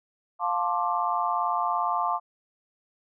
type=chord; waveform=sine; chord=D minor seventh; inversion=first; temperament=just; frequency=704.8 / 881 / 1057.2 / 1174.7 Hz; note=F5 / A5 / C6 / D6; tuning=+16 / +2 / +18 / 0 cents; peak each=-29 dBFS; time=0.39-2.2 s; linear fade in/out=50 ms; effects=none